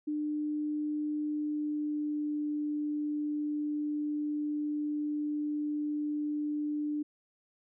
sine tone with pitch glide, 300 to 297.6 Hz, D4 to D4, +37 to +23 cents, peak -30 dBFS, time 0.07-7.03 s, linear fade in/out 10 ms, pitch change -14 cents, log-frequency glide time 1.26-2.45 s, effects none

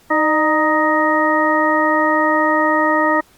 harmonic tone with a mistuned harmonic, 312.1 Hz, D#4, 5 cents sharp, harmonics 1 / 2 / 3 / 4 / 6, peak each -19 / -19 / -19 / -19 / -19 dBFS, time 0.1-3.21 s, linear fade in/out 10 ms, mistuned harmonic 2, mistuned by -46 cents, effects pink hiss -51 dBFS RMS until 3.37 s + Opus 48 kbps

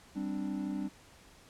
triangle chord, G suspended fourth, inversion none, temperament just, 196 / 261.3 / 294 Hz, G3 / C4 / D4, 0 / -2 / +2 cents, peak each -35 / -37 / -35 dBFS, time 0.15-0.89 s, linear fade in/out 20 ms, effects pink hiss -58 dBFS RMS until 1.49 s + low-pass 10000 Hz 12 dB/octave

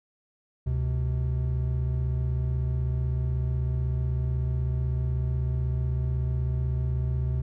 triangle tone pair together, 71.1 / 127.2 Hz, C#2 / C3, +45 / -48 cents, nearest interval minor seventh, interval 1007 cents, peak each -25 dBFS, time 0.66-7.42 s, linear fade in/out 10 ms, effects none

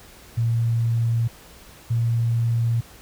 sine tone pair in turn, 115.9 / 116.5 Hz, A#2 / A#2, -10 / -1 cents, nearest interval unison, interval 9 cents, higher second, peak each -18 dBFS, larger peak neither, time 0.37-1.28 / 1.9-2.81 s, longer neither, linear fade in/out 10 ms, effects added 60 Hz sine -53 dBFS peak until 3.01 s + pink hiss -47 dBFS RMS until 3.01 s

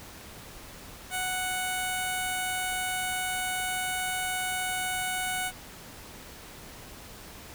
5% pulse tone with notch filter, 740 Hz, F#5, in tune, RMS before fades -31 dBFS, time 1.1-5.52 s, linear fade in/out 50 ms, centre 5100 Hz, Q 0.58, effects pink hiss -46 dBFS RMS until 7.54 s

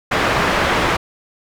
white low-pass noise, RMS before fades -17 dBFS, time 0.11-0.97 s, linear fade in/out 10 ms, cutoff 1700 Hz, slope 12 dB/octave, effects none

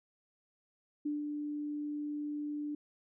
sine tone with ADSR envelope, 295.4 Hz, D4, 10 cents sharp, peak -31 dBFS, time 1.05-2.75 s, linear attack 10 ms, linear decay 160 ms, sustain -4 dB, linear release 4 ms, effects none

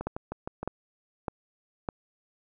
two click trains, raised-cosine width 1 ms, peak -20 / -16 dBFS, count 5 / 4, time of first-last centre 0.01-0.63 / 0.07-1.888 s, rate 6.45 / 1.65 Hz, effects none

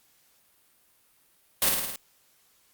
white noise with echo, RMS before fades -22 dBFS, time 1.62-1.69 s, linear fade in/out 2 ms, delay 54 ms, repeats 5, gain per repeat -3 dB, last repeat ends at 1.96 s, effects white hiss -64 dBFS RMS until 2.73 s + Opus 48 kbps

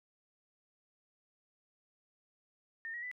sine tone with pitch steps, 1820 / 1902.8 / 1989.3 Hz, A#6 / A#6 / B6, -42 / +35 / +12 cents, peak -39 dBFS, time 2.85-3.114 s, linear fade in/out 0 ms, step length 88 ms, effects none

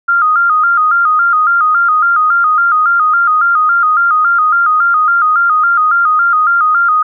sine tone with vibrato, 1315 Hz, E6, 5 cents flat, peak -7 dBFS, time 0.08-7.03 s, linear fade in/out 10 ms, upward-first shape square, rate 3.6 Hz, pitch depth 95 cents each way, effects none

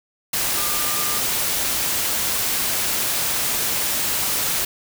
sine tone in noise, 1200 Hz, D6, 37 cents sharp, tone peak -31 dBFS, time 0.57-1.19 s, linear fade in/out 5 ms, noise white, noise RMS -22 dBFS, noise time 0.33-4.65 s, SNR -12 dB, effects none

